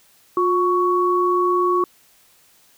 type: tone pair together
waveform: sine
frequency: 357.2 / 1115.8 Hz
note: F4 / C#6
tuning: +39 / +11 cents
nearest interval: octave + minor sixth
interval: 1972 cents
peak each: -18 dBFS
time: 0.37-1.84 s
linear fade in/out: 2 ms
effects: white hiss -55 dBFS RMS until 2.77 s